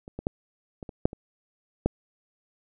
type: clicks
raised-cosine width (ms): 2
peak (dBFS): -28 / -21 / -12 / -24 / -25 / -6 / -25 / -8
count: 8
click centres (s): 0.079 / 0.19 / 0.269 / 0.828 / 0.892 / 1.055 / 1.131 / 1.86
effects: none